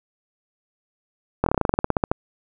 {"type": "slowing click train", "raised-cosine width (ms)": 1, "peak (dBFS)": -4, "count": 16, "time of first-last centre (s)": [1.44, 2.115], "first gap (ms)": 23, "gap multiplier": 1.09, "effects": []}